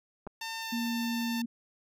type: clicks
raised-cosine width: 1 ms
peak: -28 dBFS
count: 2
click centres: 0.268 / 0.273 s
type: tone with pitch glide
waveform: 10% pulse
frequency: 900 to 894.3 Hz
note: A5 to A5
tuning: +39 to +28 cents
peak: -27 dBFS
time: 0.41-1.42 s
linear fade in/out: 5 ms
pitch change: -11 cents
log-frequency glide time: 0.59-0.81 s
type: tone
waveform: sine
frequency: 234.6 Hz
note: A#3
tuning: 11 cents sharp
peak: -30 dBFS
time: 0.72-1.46 s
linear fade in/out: 10 ms
effects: none